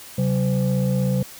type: tone cluster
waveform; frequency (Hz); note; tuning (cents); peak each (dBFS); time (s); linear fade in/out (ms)
sine; 133 / 189.1 / 511; C3 / F#3 / C5; +29 / +38 / -41; -19 / -20 / -26; 0.18-1.23; 5
effects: tanh soft clip ceiling -14 dBFS + white hiss -41 dBFS RMS until 1.39 s